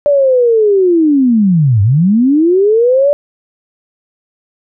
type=linear two-way sweep; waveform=sine; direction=down then up; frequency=587.3 to 95.4 to 587.3 Hz; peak=-6 dBFS; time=0.06-3.13 s; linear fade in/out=0 ms; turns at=1.82 s; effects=none